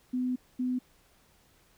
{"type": "tone bursts at uneven times", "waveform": "sine", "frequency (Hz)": 251.9, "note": "B3", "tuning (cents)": 34, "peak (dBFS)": -27, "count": 2, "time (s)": [[0.13, 0.36], [0.59, 0.79]], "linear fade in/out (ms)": 10, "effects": ["pink hiss -64 dBFS RMS until 1.77 s"]}